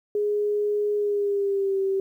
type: tone with pitch glide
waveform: sine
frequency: 415.3 to 387.5 Hz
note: G#4 to G4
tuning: 0 to -20 cents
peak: -21 dBFS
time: 0.15-2 s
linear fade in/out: 2 ms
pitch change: -120 cents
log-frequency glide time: 0.96-1.79 s
effects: 10-bit